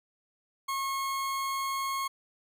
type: tone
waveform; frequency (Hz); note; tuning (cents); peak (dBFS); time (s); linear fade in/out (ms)
40% pulse; 1087; C#6; -34; -29; 0.68-2.08; 10
effects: none